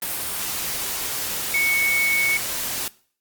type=tone in noise; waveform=sine; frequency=2217 Hz; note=C#7; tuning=in tune; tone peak=-18 dBFS; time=1.54-2.37 s; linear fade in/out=2 ms; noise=white; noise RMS=-27 dBFS; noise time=0.02-2.88 s; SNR=+6 dB; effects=noise-tail reverb RT60 0.5 s tail -21 dB re dry + Opus 32 kbps

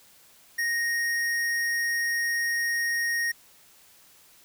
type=tone with tanh clipping; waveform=sine; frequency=1864.7 Hz; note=A#6; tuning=in tune; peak=-26 dBFS; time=0.58-3.32 s; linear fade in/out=10 ms; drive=18 dB; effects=white hiss -56 dBFS RMS until 4.44 s

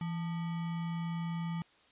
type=tone with sample-and-hold; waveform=sine; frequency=167.4 Hz; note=E3; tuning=27 cents sharp; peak=-33 dBFS; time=0.01-1.62 s; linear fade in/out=2 ms; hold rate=1050 Hz; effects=white hiss -64 dBFS RMS until 1.91 s + resampled to 8000 Hz

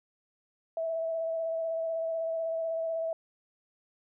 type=tone with vibrato; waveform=sine; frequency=654 Hz; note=E5; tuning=14 cents flat; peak=-29 dBFS; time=0.77-3.13 s; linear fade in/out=2 ms; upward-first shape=square; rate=16 Hz; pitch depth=14 cents each way; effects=none

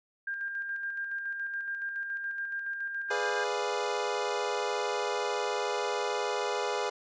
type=tone with tremolo; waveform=sine; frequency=1600 Hz; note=G6; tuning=35 cents sharp; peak=-31 dBFS; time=0.27-3.44 s; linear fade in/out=5 ms; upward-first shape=square; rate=7.1 Hz; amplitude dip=35%
type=chord; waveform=25% pulse; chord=G# diminished seventh; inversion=none; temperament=equal; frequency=415.3 / 493.9 / 587.3 / 698.5 Hz; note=G#4 / B4 / D5 / F5; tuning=0 / 0 / 0 / 0 cents; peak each=-29 / -30 / -34 / -35 dBFS; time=3.1-6.9 s; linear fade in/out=10 ms
effects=resampled to 16000 Hz

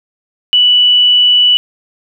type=tone; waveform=sine; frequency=2960 Hz; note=F#7; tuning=in tune; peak=-5 dBFS; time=0.53-1.57 s; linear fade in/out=0 ms; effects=none

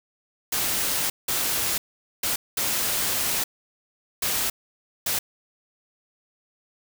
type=noise bursts at uneven times; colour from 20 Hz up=white; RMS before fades=-25 dBFS; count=6; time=0.52-1.1 / 1.28-1.78 / 2.23-2.36 / 2.57-3.44 / 4.22-4.5 / 5.06-5.19 s; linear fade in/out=5 ms; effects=none

